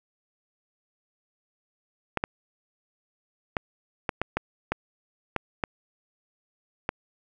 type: clicks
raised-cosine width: 0.5 ms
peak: -10 dBFS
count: 10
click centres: 2.173 / 2.239 / 3.568 / 4.092 / 4.216 / 4.37 / 4.72 / 5.363 / 5.638 / 6.891 s
effects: none